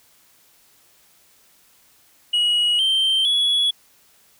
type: tone with pitch steps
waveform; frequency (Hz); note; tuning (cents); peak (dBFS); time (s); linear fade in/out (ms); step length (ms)
sine; 2906 / 3133 / 3377; F#7 / G7 / G#7; -32 / -2 / +28; -13; 2.33-3.71; 10; 460
effects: tanh soft clip ceiling -15 dBFS + white hiss -56 dBFS RMS until 4.39 s